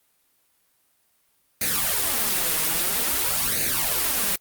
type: noise with flanger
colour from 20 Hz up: white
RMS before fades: -23 dBFS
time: 1.61-4.36 s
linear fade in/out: 5 ms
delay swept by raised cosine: 0.45 to 6.35 ms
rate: 0.5 Hz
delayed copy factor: +0.75
effects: white hiss -66 dBFS RMS until 4.4 s + Opus 32 kbps